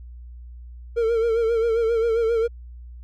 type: tone with vibrato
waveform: triangle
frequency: 457.4 Hz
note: A#4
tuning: 33 cents flat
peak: -16 dBFS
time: 0.96-2.48 s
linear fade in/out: 20 ms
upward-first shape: sine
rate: 7.5 Hz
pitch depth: 56 cents each way
effects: added 60 Hz sine -37 dBFS peak until 3.03 s